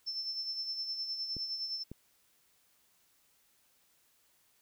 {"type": "tone with tremolo", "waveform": "sine", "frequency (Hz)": 5320, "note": "E8", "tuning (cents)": 15, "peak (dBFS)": -33, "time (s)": [0.06, 1.84], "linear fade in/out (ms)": 20, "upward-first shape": "sine", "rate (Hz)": 9.7, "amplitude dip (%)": 50}
{"type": "clicks", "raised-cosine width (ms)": 3, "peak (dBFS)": [-31, -30], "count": 2, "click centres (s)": [1.367, 1.916]}
{"effects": ["white hiss -70 dBFS RMS until 4.61 s"]}